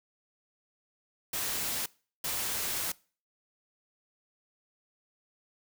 white noise bursts at uneven times, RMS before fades -33 dBFS, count 2, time 1.33-1.86 / 2.24-2.92 s, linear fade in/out 5 ms, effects noise-tail reverb RT60 0.4 s tail -23 dB re dry

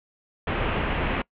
pink low-pass noise, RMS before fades -26 dBFS, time 0.47-1.22 s, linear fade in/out 5 ms, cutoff 3000 Hz, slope 48 dB/octave, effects noise-tail reverb RT60 0.1 s tail -24 dB re dry

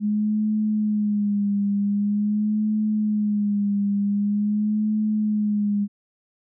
sine tone with vibrato, 207.8 Hz, G#3, 1 cent sharp, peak -19 dBFS, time 0-5.88 s, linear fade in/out 50 ms, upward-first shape sine, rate 0.45 Hz, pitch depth 53 cents each way, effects none

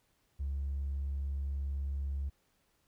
triangle tone, 69.4 Hz, C#2, 3 cents sharp, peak -29 dBFS, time 0.39-2.3 s, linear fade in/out 20 ms, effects tanh soft clip ceiling -30 dBFS + pink hiss -74 dBFS RMS until 2.87 s

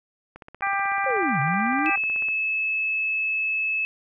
click train, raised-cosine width 0.5 ms, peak -26 dBFS, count 32, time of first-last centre 0.36-2.285 s, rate 16.1 Hz
harmonic tone, 395.8 Hz, G4, 17 cents sharp, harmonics 2 / 3 / 4 / 5 / 6, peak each -26 / -28 / -29 / -30 / -31 dBFS, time 0.62-1.96 s, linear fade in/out 5 ms
sine linear two-way sweep, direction down then up, 554.4 to 130.81 to 323.8 Hz, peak -24 dBFS, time 1.06-1.9 s, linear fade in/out 5 ms, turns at 1.4 s
sine tone, 2600 Hz, E7, 24 cents flat, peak -22 dBFS, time 1.86-3.85 s, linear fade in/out 0 ms
effects none

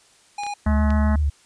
square tone, 820 Hz, G#5, 22 cents flat, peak -27 dBFS, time 0.38-0.54 s, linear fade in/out 5 ms
clicks, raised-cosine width 0.2 ms, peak -19 dBFS, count 3, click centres 0.435 / 0.466 / 0.905 s
sine tone with vibrato, 73.42 Hz, D2, in tune, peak -17 dBFS, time 0.66-1.3 s, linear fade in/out 10 ms, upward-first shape square, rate 7.8 Hz, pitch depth 41 cents each way
harmonic tone, 213.4 Hz, G#3, 47 cents sharp, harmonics 1 / 3 / 4 / 5 / 6 / 7 / 8 / 9, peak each -21 / -31 / -33 / -35 / -37 / -38 / -39 / -40 dBFS, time 0.66-1.16 s, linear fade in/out 5 ms
effects white hiss -55 dBFS RMS until 1.45 s + resampled to 22050 Hz

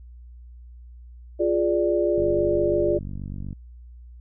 sine chord, D diminished, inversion first, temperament equal, 349.2 / 415.3 / 587.3 Hz, F4 / Ab4 / D5, 0 / 0 / 0 cents, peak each -22 / -25 / -23 dBFS, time 1.39-2.99 s, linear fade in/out 20 ms
click train, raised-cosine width 5 ms, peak -22 dBFS, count 66, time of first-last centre 2.18-3.529 s, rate 48.2 Hz
effects added 60 Hz sine -41 dBFS peak until 4.2 s

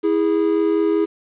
triangle tone pair together, 326.7 / 411.9 Hz, E4 / G#4, -15 / -14 cents, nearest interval major third, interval 401 cents, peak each -16 dBFS, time 0.03-1.06 s, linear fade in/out 20 ms, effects resampled to 8000 Hz + 8-bit

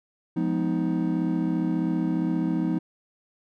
triangle chord, F half-diminished seventh, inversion none, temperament just, 174.61 / 209.5 / 251.4 / 314.3 Hz, F3 / Ab3 / Cb4 / Eb4, 0 / +15 / +31 / +18 cents, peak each -25 / -30 / -27 / -25 dBFS, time 0.36-2.79 s, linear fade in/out 10 ms, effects none

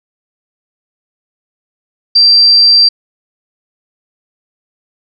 sine tone, 4704 Hz, D8, 2 cents sharp, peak -3 dBFS, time 2.15-2.89 s, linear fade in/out 10 ms, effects none

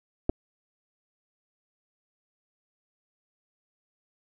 clicks, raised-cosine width 2 ms, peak -12 dBFS, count 2, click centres 0.294 / 0.297 s, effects none

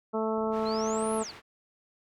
harmonic tone, 220 Hz, A3, in tune, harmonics 1 / 2 / 3 / 4 / 5 / 6, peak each -32 / -30 / -34 / -36 / -39 / -39 dBFS, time 0.13-1.24 s, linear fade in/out 20 ms
click train, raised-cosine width 2 ms, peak -37 dBFS, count 28, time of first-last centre 0.38-1.211 s, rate 32.5 Hz
white low-pass noise, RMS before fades -48 dBFS, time 0.51-1.42 s, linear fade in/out 50 ms, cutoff 2300 Hz, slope 12 dB/octave
sine exponential two-way sweep, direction up then down, 3951 to 11240 to 3951 Hz, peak -38 dBFS, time 0.65-1.32 s, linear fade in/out 20 ms, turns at 1.16 s
effects none

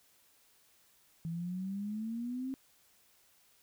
sine exponential sweep, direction up, 162.7 to 268.4 Hz, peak -35 dBFS, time 1.25-2.54 s, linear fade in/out 0 ms, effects white hiss -67 dBFS RMS until 3.62 s

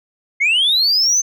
sine linear sweep, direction up, 2093 to 6300 Hz, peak -10 dBFS, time 0.4-1.22 s, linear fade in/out 20 ms, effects tanh soft clip ceiling -10 dBFS

